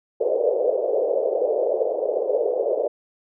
white band-pass noise, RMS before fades -22 dBFS, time 0.2-2.88 s, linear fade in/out 10 ms, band 430 to 580 Hz, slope 48 dB/octave, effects none

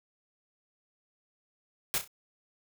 white noise with echo, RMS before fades -29 dBFS, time 1.94-1.98 s, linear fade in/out 0 ms, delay 32 ms, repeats 3, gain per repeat -9 dB, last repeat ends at 2.076 s, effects none

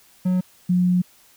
triangle / sine tone pair in turn, 183 / 179.75 Hz, F#3 / F#3, -19 / -50 cents, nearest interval unison, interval 31 cents, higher first, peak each -15 dBFS, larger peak neither, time 0.25-0.41 / 0.69-1.02 s, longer second, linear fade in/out 10 ms, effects white hiss -54 dBFS RMS until 1.36 s

